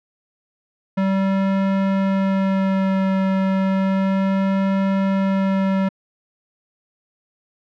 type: tone with vibrato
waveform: square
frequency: 192.7 Hz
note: G3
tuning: 29 cents flat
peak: -17 dBFS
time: 0.97-5.89 s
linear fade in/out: 10 ms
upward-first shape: sine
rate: 0.32 Hz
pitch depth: 12 cents each way
effects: low-pass 2000 Hz 12 dB/octave